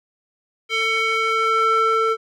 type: tone with band-pass filter sweep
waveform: square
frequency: 446.8 Hz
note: A4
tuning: 27 cents sharp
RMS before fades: -19 dBFS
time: 0.69-2.17 s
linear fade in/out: 50 ms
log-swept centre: 2600 to 1000 Hz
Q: 2.4
effects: none